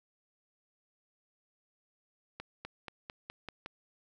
accelerating click train, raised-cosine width 0.3 ms, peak -25 dBFS, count 7, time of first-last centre 2.4-3.661 s, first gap 250 ms, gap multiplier 0.93, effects none

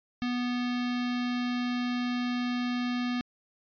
square tone with notch filter, 245.7 Hz, B3, 9 cents flat, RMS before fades -30 dBFS, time 0.22-3.21 s, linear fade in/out 0 ms, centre 510 Hz, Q 0.51, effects resampled to 11025 Hz

